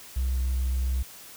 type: tone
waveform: triangle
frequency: 63.8 Hz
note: C2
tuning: 43 cents flat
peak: -20 dBFS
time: 0.16-1.03 s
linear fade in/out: 10 ms
effects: tanh soft clip ceiling -20 dBFS + white hiss -46 dBFS RMS until 1.36 s